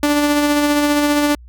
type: tone with tremolo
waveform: sawtooth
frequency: 292.9 Hz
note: D4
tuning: 5 cents flat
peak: -8 dBFS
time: 0.03-1.35 s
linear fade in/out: 2 ms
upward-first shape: sine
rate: 15 Hz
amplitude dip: 30%
effects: added 60 Hz sine -37 dBFS peak until 1.48 s